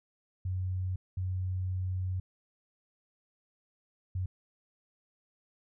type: tone bursts at uneven times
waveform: sine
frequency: 92.5 Hz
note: F#2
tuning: in tune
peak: -30 dBFS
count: 3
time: 0.45-0.96 / 1.17-2.2 / 4.15-4.26 s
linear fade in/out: 5 ms
effects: none